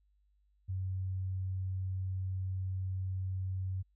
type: tone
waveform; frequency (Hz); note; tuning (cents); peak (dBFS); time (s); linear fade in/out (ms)
sine; 94; F#2; +28; -33; 0.68-3.83; 20
effects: added 50 Hz sine -68 dBFS peak until 3.95 s